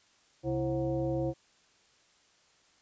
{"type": "tone with frequency modulation", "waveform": "sine", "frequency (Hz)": 333.1, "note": "E4", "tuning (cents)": 18, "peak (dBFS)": -28, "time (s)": [0.43, 1.34], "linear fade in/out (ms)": 50, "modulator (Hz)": 200, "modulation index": 1.3, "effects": ["white hiss -65 dBFS RMS until 2.81 s", "resampled to 16000 Hz"]}